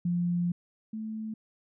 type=tone pair in turn; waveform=sine; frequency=174.61 / 218.7 Hz; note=F3 / A3; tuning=0 / -10 cents; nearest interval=major third; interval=390 cents; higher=second; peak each=-25 / -33 dBFS; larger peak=first; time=0.05-0.52 / 0.93-1.34 s; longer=first; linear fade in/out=5 ms; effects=none